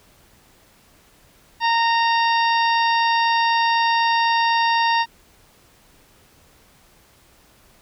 harmonic tone with a mistuned harmonic, 924 Hz, A#5, 16 cents flat, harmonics 1 / 2 / 3 / 4 / 5 / 6, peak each -17 / -23 / -27 / -29 / -31 / -33 dBFS, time 1.6-5.06 s, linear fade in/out 50 ms, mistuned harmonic 5, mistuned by +20 cents, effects pink hiss -54 dBFS RMS until 7.81 s

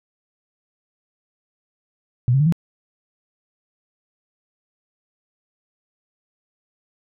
sine tone with pitch steps, 122.5 / 135.92 / 150.82 / 167.34 Hz, B2 / C#3 / D3 / E3, -14 / -34 / +46 / +26 cents, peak -13 dBFS, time 2.28-2.524 s, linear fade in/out 0 ms, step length 61 ms, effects none

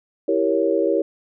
sine chord, E diminished seventh, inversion none, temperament equal, 329.6 / 392 / 466.2 / 554.4 Hz, E4 / G4 / Bb4 / Db5, 0 / 0 / 0 / 0 cents, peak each -22 dBFS, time 0.28-1.02 s, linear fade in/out 5 ms, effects none

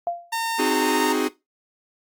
sine tone with exponential decay, 692 Hz, F5, 16 cents flat, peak -19 dBFS, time 0.07-0.34 s, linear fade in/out 1 ms, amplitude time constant 57 ms
sawtooth tone with pitch glide, 912 to 920.5 Hz, A#5 to A#5, -38 to -22 cents, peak -19 dBFS, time 0.32-1.13 s, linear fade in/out 10 ms, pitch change +16 cents, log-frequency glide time 0.69-1 s
45% pulse chord, Ab dominant seventh, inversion first, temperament equal, 261.6 / 311.1 / 370 / 415.3 Hz, C4 / Eb4 / Gb4 / Ab4, 0 / 0 / 0 / 0 cents, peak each -26 dBFS, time 0.58-1.29 s, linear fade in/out 20 ms
effects noise-tail reverb RT60 0.2 s tail -17 dB re dry + Opus 48 kbps

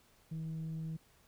sine tone with frequency modulation, 160 Hz, D#3, 49 cents sharp, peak -36 dBFS, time 0.31-0.97 s, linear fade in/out 10 ms, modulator 164 Hz, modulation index 0.21, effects tanh soft clip ceiling -34 dBFS + pink hiss -67 dBFS RMS until 1.27 s

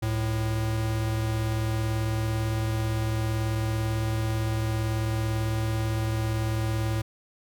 square tone pair together, 69.9 / 110.51 Hz, C#2 / A2, +15 / +8 cents, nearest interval minor sixth, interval 793 cents, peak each -34 / -26 dBFS, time 0.02-7.02 s, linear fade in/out 10 ms, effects none

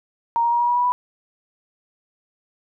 sine tone with pitch steps, 932.3 / 941 / 949.7 / 958.5 / 967.4 / 976.4 / 985.5 Hz, A#5 / A#5 / A#5 / A#5 / B5 / B5 / B5, 0 / +16 / +32 / +48 / -36 / -20 / -4 cents, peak -16 dBFS, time 0.36-0.92 s, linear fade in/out 0 ms, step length 80 ms, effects none

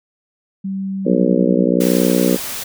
sine tone, 193.3 Hz, G3, 24 cents flat, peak -20 dBFS, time 0.64-1.68 s, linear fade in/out 10 ms
harmonic tone, 61 Hz, B1, 21 cents flat, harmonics 3 / 4 / 5 / 6 / 7 / 8 / 9, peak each -18 / -18 / -19 / -22 / -22 / -21 / -22 dBFS, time 1.05-2.37 s, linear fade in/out 20 ms
white noise, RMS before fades -26 dBFS, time 1.8-2.64 s, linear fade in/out 10 ms
effects none

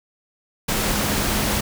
sine tone in noise, 208.2 Hz, G#3, 5 cents sharp, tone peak -29 dBFS, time 0.68-1.61 s, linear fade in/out 10 ms, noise pink, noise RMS -22 dBFS, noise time 0.68-1.61 s, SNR -10 dB, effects none

